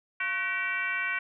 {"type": "tone with frequency modulation", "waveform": "sine", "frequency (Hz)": 1910, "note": "A#6", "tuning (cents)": 42, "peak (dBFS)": -27, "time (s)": [0.2, 1.19], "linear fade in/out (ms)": 5, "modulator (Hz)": 404, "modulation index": 1.6, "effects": []}